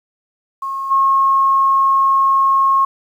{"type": "tone with level steps", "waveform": "sine", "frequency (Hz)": 1084, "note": "C#6", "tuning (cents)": -39, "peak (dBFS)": [-20, -10], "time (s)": [0.62, 2.85], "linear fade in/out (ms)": 5, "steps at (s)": 0.9, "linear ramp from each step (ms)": 20, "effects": ["8-bit"]}